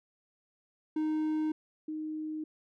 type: tone pair in turn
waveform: triangle / sine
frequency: 310.1 / 310.1 Hz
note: D#4 / D#4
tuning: -6 / -6 cents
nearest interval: unison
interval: 0 cents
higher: neither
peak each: -26 / -34 dBFS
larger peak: first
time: 0.96-1.52 / 1.88-2.44 s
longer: neither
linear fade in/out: 5 ms
effects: none